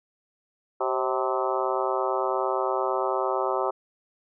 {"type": "harmonic tone with a mistuned harmonic", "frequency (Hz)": 128.8, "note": "C3", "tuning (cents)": -27, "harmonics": [3, 4, 5, 6, 7, 8, 9, 10], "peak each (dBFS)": [-29, -30, -31, -32, -32, -33, -34, -34], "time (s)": [0.8, 3.71], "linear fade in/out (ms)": 10, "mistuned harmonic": 4, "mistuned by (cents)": 62, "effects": []}